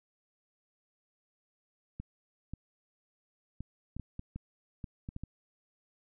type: clicks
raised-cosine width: 5 ms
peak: -27 dBFS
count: 11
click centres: 2 / 2.536 / 3.606 / 3.966 / 3.997 / 4.194 / 4.36 / 4.842 / 5.089 / 5.164 / 5.236 s
effects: none